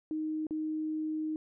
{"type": "tone with dropouts", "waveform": "sine", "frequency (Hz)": 311.3, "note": "D#4", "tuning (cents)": 1, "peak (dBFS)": -31, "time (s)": [0.11, 1.36], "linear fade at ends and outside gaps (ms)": 1, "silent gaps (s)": [0.468, 0.508], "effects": []}